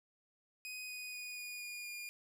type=tone with pitch steps; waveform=sawtooth; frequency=2500 / 2484 / 2468 / 2453 / 2437 / 2422 Hz; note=D#7 / D#7 / D#7 / D#7 / D#7 / D#7; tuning=+8 / -3 / -15 / -25 / -37 / -47 cents; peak=-40 dBFS; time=0.65-2.09 s; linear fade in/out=0 ms; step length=240 ms; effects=none